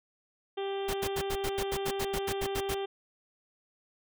harmonic tone, 393.5 Hz, G4, 7 cents sharp, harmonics 1 / 2 / 3 / 4 / 5 / 6 / 7 / 8 / 9, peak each -32 / -39 / -48 / -51 / -52 / -54 / -51 / -46 / -51 dBFS, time 0.57-2.86 s, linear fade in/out 10 ms
pink noise bursts, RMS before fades -34 dBFS, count 14, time 0.88-2.746 s, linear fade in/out 10 ms, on 59 ms, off 80 ms
effects none

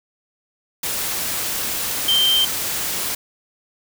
sine tone in noise, 3136 Hz, G7, in tune, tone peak -14 dBFS, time 2.08-2.45 s, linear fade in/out 5 ms, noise white, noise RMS -24 dBFS, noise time 0.83-3.15 s, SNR +7 dB, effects none

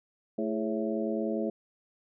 harmonic tone with a mistuned harmonic, 110 Hz, A2, in tune, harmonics 2 / 3 / 4 / 5 / 6, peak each -32 / -34 / -35 / -36 / -37 dBFS, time 0.38-1.5 s, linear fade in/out 5 ms, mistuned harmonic 4, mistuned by -93 cents, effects none

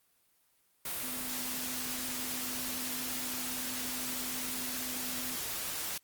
sine tone in noise, 252.7 Hz, B3, 40 cents sharp, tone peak -44 dBFS, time 1.03-5.36 s, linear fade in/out 5 ms, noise white, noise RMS -37 dBFS, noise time 0.85-5.98 s, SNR -10 dB, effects white hiss -71 dBFS RMS until 6.03 s + Opus 32 kbps

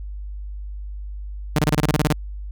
sawtooth tone bursts, 151.3 Hz, D#3, 48 cents flat, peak -11 dBFS, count 11, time 1.56-2.127 s, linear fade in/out 2 ms, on 27 ms, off 27 ms, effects added 50 Hz sine -29 dBFS peak until 2.51 s

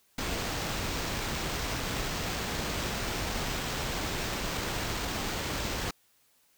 pink noise with sample-and-hold, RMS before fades -33 dBFS, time 0.18-5.91 s, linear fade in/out 5 ms, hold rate 11025 Hz, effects white hiss -67 dBFS RMS until 6.57 s

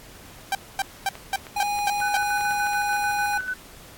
sawtooth tone bursts, 784 Hz, G5, in tune, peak -17 dBFS, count 7, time 0.52-2.17 s, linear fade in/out 2 ms, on 30 ms, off 240 ms
clicks, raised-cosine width 0.3 ms, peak -23 dBFS, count 11, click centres 1.154 / 1.468 / 1.789 / 1.878 / 2.003 / 2.143 / 2.41 / 2.51 / 2.667 / 2.734 / 2.932 s
square tone, 822 Hz, G#5, 18 cents flat, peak -24 dBFS, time 1.56-3.38 s, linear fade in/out 5 ms
sine tone with tremolo, 1503 Hz, F#6, 27 cents sharp, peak -24 dBFS, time 2.01-3.54 s, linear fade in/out 10 ms, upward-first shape square, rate 6.8 Hz, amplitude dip 55%
effects pink hiss -46 dBFS RMS until 3.97 s + AAC 64 kbps

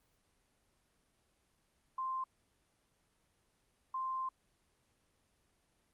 sine tone bursts at uneven times, 1046.5 Hz, C6, in tune, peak -35 dBFS, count 2, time 1.98-2.24 / 3.94-4.29 s, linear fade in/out 5 ms, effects pink hiss -75 dBFS RMS until 5.93 s + Opus 24 kbps

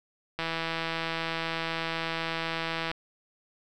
click train, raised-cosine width 0.3 ms, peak -15 dBFS, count 415, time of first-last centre 0.39-2.914 s, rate 164 Hz, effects none

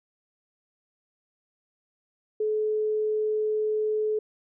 sine tone, 429.2 Hz, A4, 43 cents flat, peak -23 dBFS, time 2.4-4.19 s, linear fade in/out 5 ms, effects none

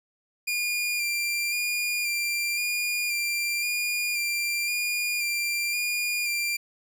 sawtooth tone with vibrato, 2400 Hz, D7, 37 cents sharp, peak -22 dBFS, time 0.47-6.57 s, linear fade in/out 10 ms, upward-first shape square, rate 0.95 Hz, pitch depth 19 cents each way, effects none

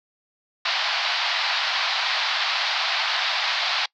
white band-pass noise, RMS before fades -24 dBFS, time 0.65-3.86 s, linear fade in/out 5 ms, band 670 to 4700 Hz, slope 48 dB/octave, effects noise-tail reverb RT60 0.1 s tail -25 dB re dry

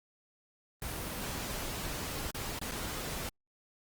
pink noise with dropouts, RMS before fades -38 dBFS, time 0.82-3.29 s, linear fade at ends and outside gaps 1 ms, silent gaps 2.307-2.346 / 2.589-2.615 / 2.712-2.718 s, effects Opus 24 kbps

